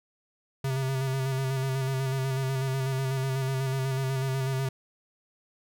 square tone with vibrato, 133.2 Hz, C3, 31 cents sharp, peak -27 dBFS, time 0.64-4.69 s, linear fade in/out 5 ms, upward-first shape square, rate 8.1 Hz, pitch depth 26 cents each way, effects none

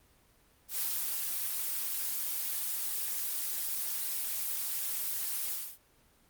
blue noise with ADSR envelope, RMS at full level -32 dBFS, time 0.68-5.78 s, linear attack 100 ms, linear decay 330 ms, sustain -2 dB, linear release 280 ms, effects pink hiss -65 dBFS RMS until 6.29 s + Opus 24 kbps

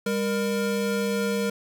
square tone pair together, 200.3 / 468.5 Hz, G3 / A#4, +38 / +9 cents, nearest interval octave + minor third, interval 1471 cents, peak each -27 / -27 dBFS, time 0.06-1.5 s, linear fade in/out 5 ms, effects none

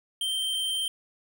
square tone with vibrato, 3136 Hz, G7, in tune, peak -27 dBFS, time 0.21-0.88 s, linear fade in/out 2 ms, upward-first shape triangle, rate 19 Hz, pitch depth 13 cents each way, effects none

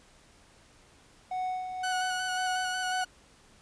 triangle tone with tremolo, 740 Hz, F#5, in tune, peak -27 dBFS, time 1.31-3.04 s, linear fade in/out 5 ms, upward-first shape sine, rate 1.9 Hz, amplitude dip 50%
sawtooth tone with vibrato, 1480 Hz, F#6, in tune, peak -28 dBFS, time 1.83-3.05 s, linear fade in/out 10 ms, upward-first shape square, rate 5.5 Hz, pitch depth 19 cents each way
effects pink hiss -59 dBFS RMS until 3.61 s + resampled to 22050 Hz

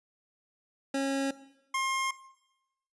25% pulse tone pair in turn, 273 / 1065.8 Hz, C#4 / C6, -26 / +32 cents, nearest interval 2 octaves, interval 2358 cents, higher second, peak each -24 dBFS, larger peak neither, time 0.94-1.31 / 1.74-2.11 s, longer neither, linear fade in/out 5 ms, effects noise-tail reverb RT60 0.9 s tail -17 dB re dry + resampled to 24000 Hz

